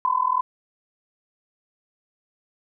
sine tone with amplitude modulation, 1014 Hz, B5, 45 cents sharp, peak -15 dBFS, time 0.05-0.41 s, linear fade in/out 0 ms, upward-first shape sine, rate 40.8 Hz, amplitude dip 90%, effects none

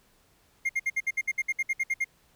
triangle tone bursts, 2123 Hz, C7, 25 cents sharp, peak -22 dBFS, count 14, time 0.65-2.045 s, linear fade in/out 10 ms, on 43 ms, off 61 ms, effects pink hiss -64 dBFS RMS until 2.35 s

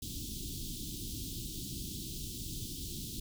pink band-stop noise, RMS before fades -41 dBFS, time 0.02-3.2 s, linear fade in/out 5 ms, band 350 to 3200 Hz, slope 48 dB/octave, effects none

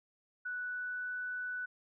sine tone with pitch glide, 1480 to 1488.6 Hz, F#6 to F#6, 0 to +10 cents, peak -36 dBFS, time 0.45-1.66 s, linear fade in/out 10 ms, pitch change +10 cents, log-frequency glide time 0.59-1.12 s, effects none

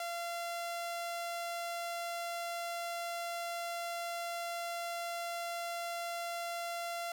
sawtooth tone, 686 Hz, F5, 31 cents flat, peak -33 dBFS, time 0-7.12 s, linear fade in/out 2 ms, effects 11-bit

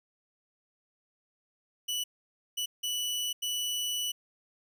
sawtooth tone bursts at uneven times, 2960 Hz, F#7, in tune, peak -27 dBFS, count 4, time 1.88-2.04 / 2.57-2.66 / 2.83-3.33 / 3.42-4.12 s, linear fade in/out 10 ms, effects none

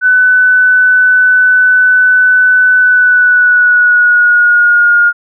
sine tone with pitch glide, 1500 to 1424 Hz, F#6 to F6, +23 to +33 cents, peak -4 dBFS, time 0.01-5.13 s, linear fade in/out 50 ms, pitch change -90 cents, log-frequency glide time 2.79-4.99 s, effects none

